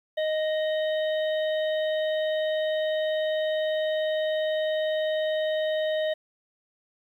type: harmonic tone with a mistuned harmonic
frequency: 622.3 Hz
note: D#5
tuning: in tune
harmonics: 1 / 3 / 5 / 6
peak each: -24 / -36 / -40 / -39 dBFS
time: 0.17-6.14 s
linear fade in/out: 10 ms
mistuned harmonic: 5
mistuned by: -37 cents
effects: 10-bit